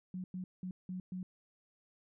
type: tone bursts at uneven times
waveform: sine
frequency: 183.8 Hz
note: F#3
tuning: 11 cents flat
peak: -38 dBFS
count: 5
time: 0.14-0.24 / 0.34-0.44 / 0.63-0.71 / 0.89-1 / 1.12-1.23 s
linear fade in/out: 2 ms
effects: none